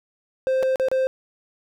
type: tone with dropouts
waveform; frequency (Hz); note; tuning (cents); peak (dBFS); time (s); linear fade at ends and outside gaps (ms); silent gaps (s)
triangle; 523.3; C5; 0; -16; 0.47-1.07; 0; 0.627-0.631 / 0.758-0.798 / 0.885-0.915
effects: none